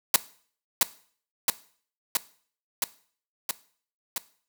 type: noise with echo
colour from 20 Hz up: white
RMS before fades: -17 dBFS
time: 0.14-0.16 s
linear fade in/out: 2 ms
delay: 670 ms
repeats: 6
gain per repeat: -2 dB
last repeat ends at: 4.18 s
effects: noise-tail reverb RT60 0.5 s tail -18 dB re dry